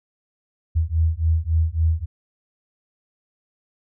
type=beating tone pair; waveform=sine; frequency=79.3 / 82.9 Hz; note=D#2 / E2; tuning=+33 / +10 cents; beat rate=3.6 Hz; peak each=-20 dBFS; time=0.75-2.06 s; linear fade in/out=20 ms; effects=none